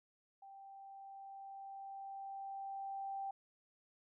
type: tone with level ramp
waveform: sine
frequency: 784 Hz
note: G5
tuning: in tune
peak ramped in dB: -53 to -39 dBFS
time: 0.42-3.31 s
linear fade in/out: 5 ms
effects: none